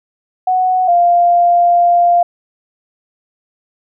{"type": "tone pair in turn", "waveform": "sine", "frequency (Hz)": [740, 697.3], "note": ["F#5", "F5"], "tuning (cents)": [0, -3], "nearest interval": "minor second", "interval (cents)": 103, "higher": "first", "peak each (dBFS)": [-10, -7], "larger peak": "second", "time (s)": [[0.47, 0.88], [0.88, 2.23]], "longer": "second", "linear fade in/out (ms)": 5, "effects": []}